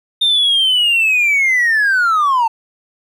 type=linear sweep; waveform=triangle; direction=down; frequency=3647 to 880 Hz; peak=-8 dBFS; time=0.21-2.48 s; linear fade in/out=10 ms; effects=tanh soft clip ceiling -6 dBFS